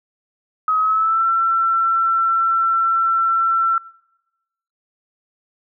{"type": "tone with pitch glide", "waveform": "sine", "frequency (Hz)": [1270, 1345.5], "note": ["D#6", "E6"], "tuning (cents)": [35, 35], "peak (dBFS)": -14, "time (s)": [0.68, 3.78], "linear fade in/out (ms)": 2, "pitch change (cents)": 100, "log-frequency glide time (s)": [0.8, 1.25], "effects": ["noise-tail reverb RT60 1.0 s tail -24 dB re dry"]}